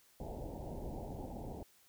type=low-pass noise; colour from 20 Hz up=pink; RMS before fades=-44 dBFS; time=0.2-1.63 s; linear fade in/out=2 ms; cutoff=900 Hz; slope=96 dB/octave; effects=white hiss -67 dBFS RMS until 1.88 s